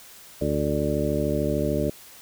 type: harmonic tone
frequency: 73.42 Hz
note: D2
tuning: in tune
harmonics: 1 / 2 / 3 / 4 / 5 / 6 / 8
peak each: -31 / -29 / -30 / -29 / -30 / -30 / -28 dBFS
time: 0.41-1.9 s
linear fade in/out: 5 ms
effects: white hiss -47 dBFS RMS until 2.21 s